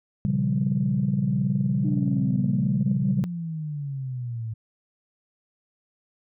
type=chord; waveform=sine; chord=G half-diminished seventh; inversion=first; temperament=equal with one note detuned; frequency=119.47 / 138.59 / 174.61 / 196 Hz; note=Bb2 / Db3 / F3 / G3; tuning=+43 / 0 / 0 / 0 cents; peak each=-29 / -24 / -29 / -24 dBFS; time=0.25-3.24 s; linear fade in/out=0 ms
type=exponential sweep; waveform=sine; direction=down; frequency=304.1 to 109.2 Hz; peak=-28 dBFS; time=1.84-4.54 s; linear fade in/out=10 ms
effects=tanh soft clip ceiling -12 dBFS